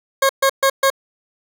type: tone bursts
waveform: 20% pulse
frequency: 542 Hz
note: C#5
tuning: 39 cents flat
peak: -7 dBFS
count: 4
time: 0.22-0.902 s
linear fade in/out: 5 ms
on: 73 ms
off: 130 ms
effects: none